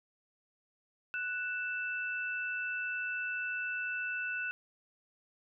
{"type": "tone pair together", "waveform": "sine", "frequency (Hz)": [1481.9, 2648], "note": ["F#6", "E7"], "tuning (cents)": [2, 7], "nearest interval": "minor seventh", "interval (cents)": 1005, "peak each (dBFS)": [-35, -38], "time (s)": [1.14, 4.51], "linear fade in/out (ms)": 0, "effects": []}